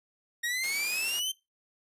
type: exponential sweep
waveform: sawtooth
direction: up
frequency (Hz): 1864.7 to 3136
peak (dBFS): -26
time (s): 0.43-1.32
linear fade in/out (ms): 10
type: high-pass noise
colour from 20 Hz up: white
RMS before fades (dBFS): -39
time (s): 0.63-1.2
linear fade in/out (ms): 10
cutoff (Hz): 220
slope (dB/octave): 12
effects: noise-tail reverb RT60 0.2 s tail -19 dB re dry + resampled to 32000 Hz